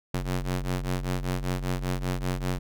sawtooth ring-modulated tone, 91.1 Hz, F#2, 26 cents flat, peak -20 dBFS, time 0.14-2.59 s, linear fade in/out 5 ms, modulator 48.1 Hz, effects none

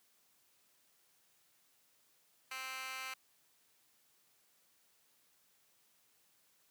15% pulse tone with high-pass filter, 261.6 Hz, C4, in tune, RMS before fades -44 dBFS, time 2.51-3.14 s, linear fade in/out 5 ms, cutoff 1700 Hz, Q 3.2, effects white hiss -72 dBFS RMS until 6.7 s + high-pass 100 Hz 12 dB/octave

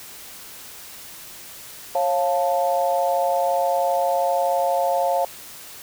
sine chord, Db augmented, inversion none, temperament equal with one note detuned, 546.1 / 698.5 / 880 Hz, Db5 / F5 / A5, -26 / 0 / 0 cents, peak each -22 / -21 / -25 dBFS, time 1.95-5.25 s, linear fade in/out 2 ms, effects white hiss -40 dBFS RMS until 5.82 s

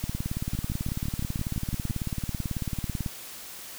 two click trains, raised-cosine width 5 ms, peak -17 / -19 dBFS, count 56 / 9, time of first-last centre 0.04-3.062 / 0.55-1.899 s, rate 18.2 / 5.93 Hz, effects white hiss -42 dBFS RMS until 3.78 s

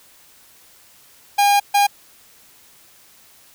45% pulse tone bursts at uneven times, 811 Hz, G#5, 41 cents flat, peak -12 dBFS, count 2, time 1.38-1.6 / 1.74-1.87 s, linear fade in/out 10 ms, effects white hiss -50 dBFS RMS until 3.54 s

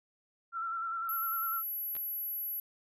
sine tone with vibrato, 1347 Hz, E6, 37 cents sharp, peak -33 dBFS, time 0.52-1.63 s, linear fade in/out 50 ms, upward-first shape square, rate 10 Hz, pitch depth 33 cents each way
sine tone, 11680 Hz, F#9, 24 cents flat, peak -34 dBFS, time 1.09-2.6 s, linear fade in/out 2 ms
clicks, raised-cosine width 0.3 ms, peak -32 dBFS, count 2, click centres 1.953 / 1.966 s
effects none

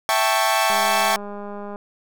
sawtooth chord, A dominant seventh, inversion second, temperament equal, 659.3 / 784 / 880 / 1108.7 Hz, E5 / G5 / A5 / C#6, 0 / 0 / 0 / 0 cents, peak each -19 dBFS, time 0.09-1.16 s, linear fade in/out 0 ms
click train, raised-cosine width 1 ms, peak -21 dBFS, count 217, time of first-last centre 0.7-1.759 s, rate 204 Hz
effects none

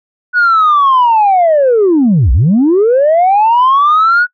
sine linear two-way sweep, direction down then up, 1480 to 52 to 1480 Hz, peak -4 dBFS, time 0.33-4.27 s, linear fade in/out 50 ms, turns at 2.32 s, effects noise-tail reverb RT60 0.1 s tail -24 dB re dry + tanh soft clip ceiling -3 dBFS

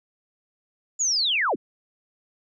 sine linear sweep, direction down, 7040 to 146.83 Hz, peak -20 dBFS, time 0.99-1.56 s, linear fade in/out 20 ms, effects none

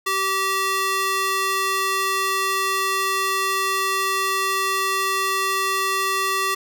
square tone with high-pass filter, 386 Hz, G4, 27 cents flat, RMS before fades -22 dBFS, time 0.06-6.55 s, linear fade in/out 10 ms, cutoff 960 Hz, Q 1, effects none

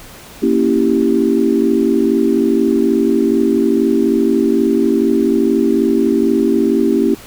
sine chord, A# diminished seventh, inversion none, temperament equal, 233.1 / 277.2 / 329.6 / 392 Hz, A#3 / C#4 / E4 / G4, 0 / 0 / 0 / 0 cents, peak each -16 dBFS, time 0.42-7.15 s, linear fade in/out 10 ms, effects pink hiss -37 dBFS RMS until 7.26 s

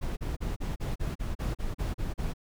brown noise bursts, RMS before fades -31 dBFS, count 12, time 0.01-2.337 s, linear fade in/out 20 ms, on 160 ms, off 37 ms, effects none

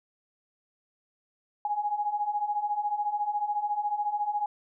sine beating tone pair, 821 / 835 Hz, G#5 / G#5, -20 / +9 cents, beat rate 14 Hz, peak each -32 / -28 dBFS, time 1.65-4.46 s, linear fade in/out 2 ms, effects none

